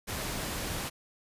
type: noise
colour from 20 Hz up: pink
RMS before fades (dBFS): -35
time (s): 0.07-0.9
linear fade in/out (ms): 20
effects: resampled to 32000 Hz